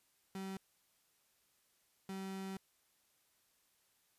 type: tone bursts at uneven times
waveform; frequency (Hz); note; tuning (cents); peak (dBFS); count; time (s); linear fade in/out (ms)
35% pulse; 192; G3; -36; -40; 2; 0.35-0.57 / 2.09-2.57; 2
effects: white hiss -75 dBFS RMS until 4.18 s + resampled to 32000 Hz